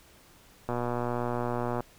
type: click train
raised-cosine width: 1 ms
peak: -17 dBFS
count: 136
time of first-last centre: 0.69-1.806 s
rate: 121 Hz
effects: pink hiss -57 dBFS RMS until 1.98 s